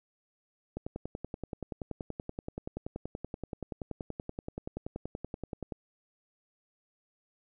click train, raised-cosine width 2 ms, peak -23 dBFS, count 53, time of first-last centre 0.77-5.722 s, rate 10.5 Hz, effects none

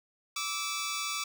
10% pulse tone pair together, 1160 / 1305.8 Hz, D6 / E6, -22 / -17 cents, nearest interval major second, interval 205 cents, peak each -25 / -29 dBFS, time 0.36-1.24 s, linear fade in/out 5 ms, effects none

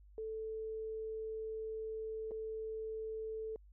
sine tone with dropouts, 440 Hz, A4, in tune, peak -39 dBFS, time 0.18-3.56 s, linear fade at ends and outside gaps 1 ms, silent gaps 2.31-2.316 s, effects added 50 Hz sine -57 dBFS peak until 3.72 s

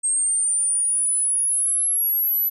sine linear sweep, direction up, 8372 to 12000 Hz, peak -18 dBFS, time 0.03-2.5 s, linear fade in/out 20 ms, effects none

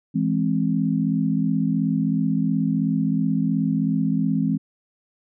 sine chord, E augmented, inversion none, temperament equal with one note detuned, 164.81 / 207.7 / 263.7 Hz, E3 / G#3 / B#3, 0 / 0 / +14 cents, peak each -23 dBFS, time 0.14-4.58 s, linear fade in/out 20 ms, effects none

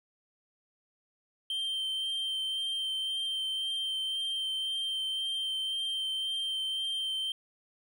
triangle tone with vibrato, 3136 Hz, G7, in tune, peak -29 dBFS, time 1.5-7.32 s, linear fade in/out 2 ms, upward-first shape sine, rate 1.9 Hz, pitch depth 13 cents each way, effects none

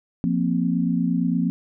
sine chord, F suspended fourth, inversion none, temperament equal, 174.61 / 233.1 / 261.6 Hz, F3 / Bb3 / C4, 0 / 0 / 0 cents, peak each -22 / -24 / -24 dBFS, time 0.24-1.5 s, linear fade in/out 0 ms, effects none

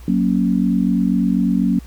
sine chord, F# major, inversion none, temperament equal, 185 / 233.1 / 277.2 Hz, F#3 / A#3 / C#4, 0 / 0 / 0 cents, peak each -17 / -18 / -20 dBFS, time 0.08-1.79 s, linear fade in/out 2 ms, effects added 60 Hz sine -35 dBFS peak until 1.86 s + pink hiss -48 dBFS RMS until 1.86 s

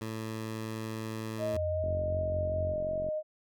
15% pulse tone, 110.7 Hz, A2, 11 cents sharp, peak -29 dBFS, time 0.01-1.57 s, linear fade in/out 5 ms
sine tone with vibrato, 621 Hz, D#5, 3 cents flat, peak -30 dBFS, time 1.38-3.23 s, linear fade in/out 50 ms, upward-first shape sine, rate 2.7 Hz, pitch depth 14 cents each way
sine tone with pitch glide, 86.4 to 87.1 Hz, F2 to F2, -18 to -4 cents, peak -33 dBFS, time 1.52-2.77 s, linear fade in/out 50 ms, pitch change +14 cents, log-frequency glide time 1.63-2.14 s
click train, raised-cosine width 3 ms, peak -29 dBFS, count 58, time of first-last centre 1.84-3.087 s, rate 45.7 Hz
effects none

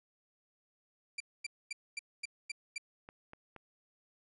sawtooth tone bursts, 2359 Hz, D7, 7 cents sharp, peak -33 dBFS, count 7, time 1.18-2.781 s, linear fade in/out 5 ms, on 23 ms, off 240 ms
clicks, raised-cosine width 0.5 ms, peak -34 dBFS, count 3, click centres 3.089 / 3.334 / 3.563 s
effects resampled to 24000 Hz + 12-bit

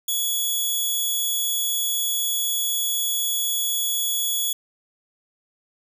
10% pulse tone, 3384 Hz, G#7, 32 cents sharp, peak -14 dBFS, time 0.08-4.53 s, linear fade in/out 5 ms, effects none

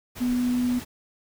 sine tone in noise, 246.9 Hz, B3, in tune, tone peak -21 dBFS, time 0.2-0.8 s, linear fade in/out 20 ms, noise pink, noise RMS -39 dBFS, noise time 0.15-0.85 s, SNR +15 dB, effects none

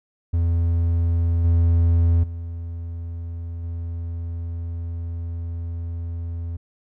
triangle tone with level steps, 84.4 Hz, E2, 41 cents sharp, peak -15 / -12 / -26 / -24 dBFS, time 0.33-6.57 s, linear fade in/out 10 ms, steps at 1.44 / 2.23 / 3.63 s, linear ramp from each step 10 ms, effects none

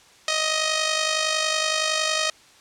5% pulse tone with amplitude modulation, 626 Hz, D#5, 10 cents sharp, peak -7 dBFS, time 0.28-2.3 s, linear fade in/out 2 ms, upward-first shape sine, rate 50.8 Hz, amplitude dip 50%, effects white hiss -52 dBFS RMS until 2.6 s + low-pass 7000 Hz 12 dB/octave

